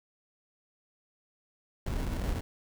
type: noise with sample-and-hold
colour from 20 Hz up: brown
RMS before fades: -32 dBFS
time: 1.86-2.41 s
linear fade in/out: 5 ms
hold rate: 1225 Hz
effects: none